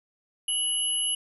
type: tone pair together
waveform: sine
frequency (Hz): 2941 / 11037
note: F#7 / F9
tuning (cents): -11 / -22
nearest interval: octave + major seventh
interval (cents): 2289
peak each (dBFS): -27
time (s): 0.48-1.15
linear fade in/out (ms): 5
effects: none